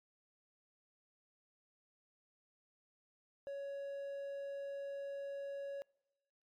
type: tone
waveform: triangle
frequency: 558 Hz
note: C#5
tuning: 11 cents sharp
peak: -39 dBFS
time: 3.47-5.82 s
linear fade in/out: 0 ms
effects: noise-tail reverb RT60 1.0 s tail -26 dB re dry + MP3 96 kbps